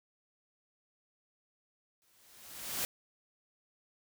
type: noise with exponential growth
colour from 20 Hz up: white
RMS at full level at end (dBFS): -33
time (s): 2.02-2.85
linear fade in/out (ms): 0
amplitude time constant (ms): 180
effects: none